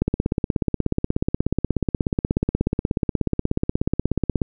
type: click train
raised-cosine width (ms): 3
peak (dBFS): -6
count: 74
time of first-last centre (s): 0.02-4.418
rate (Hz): 16.6
effects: none